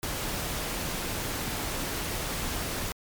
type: noise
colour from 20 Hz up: pink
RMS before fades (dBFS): -32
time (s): 0.03-2.92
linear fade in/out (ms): 0
effects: MP3 96 kbps